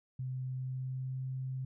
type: tone with pitch glide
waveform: sine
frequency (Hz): 129.1 to 130.75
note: C3 to C3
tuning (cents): -23 to -1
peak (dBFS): -35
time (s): 0.19-1.65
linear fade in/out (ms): 5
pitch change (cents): +22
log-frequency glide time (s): 0.5-1.24
effects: none